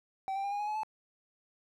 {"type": "tone with pitch steps", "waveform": "triangle", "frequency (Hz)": [771, 786.3, 801.9, 817.8, 834, 850.6, 867.4], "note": ["G5", "G5", "G5", "G#5", "G#5", "G#5", "A5"], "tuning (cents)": [-29, 5, 39, -27, 7, 41, -25], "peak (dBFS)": -30, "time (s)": [0.28, 0.833], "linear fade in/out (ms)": 0, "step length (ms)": 79, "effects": []}